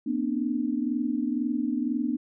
sine tone cluster, 235.2 / 257.3 / 299.2 Hz, A#3 / C4 / D4, +16 / -29 / +32 cents, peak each -29 dBFS, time 0.06-2.17 s, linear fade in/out 10 ms, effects none

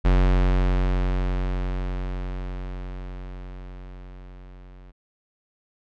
square tone with level ramp, 45.83 Hz, F#1, 16 cents flat, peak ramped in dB -15 to -44 dBFS, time 0.04-4.92 s, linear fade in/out 20 ms, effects low-pass 3000 Hz 12 dB/octave

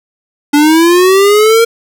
square linear sweep, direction up, 286.7 to 465.1 Hz, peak -5 dBFS, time 0.53-1.65 s, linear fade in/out 10 ms, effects none

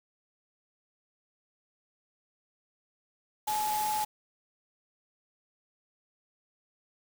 sine tone in noise, 851 Hz, G#5, 42 cents sharp, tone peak -28 dBFS, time 3.47-4.05 s, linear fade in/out 10 ms, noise white, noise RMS -37 dBFS, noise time 3.47-4.05 s, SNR +6 dB, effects none

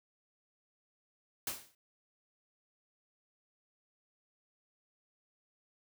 white noise with exponential decay, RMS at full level -34 dBFS, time 1.47-1.75 s, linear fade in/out 2 ms, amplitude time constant 59 ms, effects none

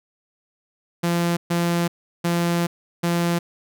sawtooth tone bursts at uneven times, 171.6 Hz, F3, 30 cents flat, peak -15 dBFS, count 4, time 1.03-1.37 / 1.5-1.88 / 2.24-2.67 / 3.03-3.39 s, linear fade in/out 10 ms, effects none

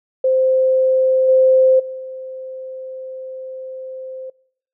sine tone with level steps, 521 Hz, C5, 7 cents flat, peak -12 / -9 / -28 dBFS, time 0.24-4.3 s, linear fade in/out 5 ms, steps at 1.28 / 1.79 s, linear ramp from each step 10 ms, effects noise-tail reverb RT60 0.7 s tail -24 dB re dry

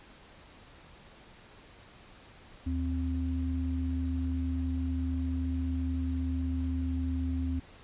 sine tone pair together, 77.77 / 261.6 Hz, D#2 / C4, 0 / 0 cents, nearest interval octave + major sixth, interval 2100 cents, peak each -30 / -33 dBFS, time 2.66-7.6 s, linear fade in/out 10 ms, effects pink hiss -54 dBFS RMS until 7.83 s + resampled to 8000 Hz

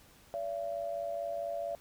sine tone pair together, 573 / 677.5 Hz, D5 / E5, -43 / +47 cents, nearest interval minor third, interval 290 cents, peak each -37 / -36 dBFS, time 0.34-1.75 s, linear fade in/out 0 ms, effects pink hiss -60 dBFS RMS until 1.8 s

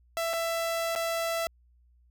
sawtooth tone with dropouts, 665 Hz, E5, 15 cents sharp, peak -24 dBFS, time 0.17-1.47 s, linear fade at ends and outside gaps 0 ms, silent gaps 0.332-0.336 / 0.952-0.96 s, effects added 60 Hz sine -59 dBFS peak until 2.1 s

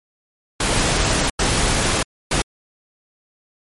pink noise bursts at uneven times, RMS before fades -18 dBFS, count 3, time 0.6-1.3 / 1.39-2.03 / 2.31-2.42 s, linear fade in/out 5 ms, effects MP3 48 kbps

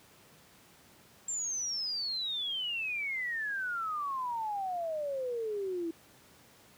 sine exponential sweep, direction down, 7459 to 324.7 Hz, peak -32 dBFS, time 1.28-5.91 s, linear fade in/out 5 ms, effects pink hiss -59 dBFS RMS until 6.77 s + high-pass 100 Hz 12 dB/octave

